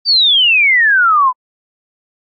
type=exponential sweep; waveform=sine; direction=down; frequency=4731 to 987.8 Hz; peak=-7 dBFS; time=0.05-1.33 s; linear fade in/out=50 ms; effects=AAC 64 kbps